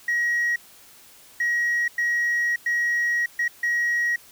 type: tone bursts at uneven times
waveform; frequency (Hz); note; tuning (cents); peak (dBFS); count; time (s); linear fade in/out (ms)
sine; 1900; A#6; +33; -18; 6; 0.08-0.56 / 1.4-1.88 / 1.98-2.56 / 2.66-3.26 / 3.39-3.48 / 3.63-4.16; 5
effects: tanh soft clip ceiling -18 dBFS + white hiss -50 dBFS RMS until 4.31 s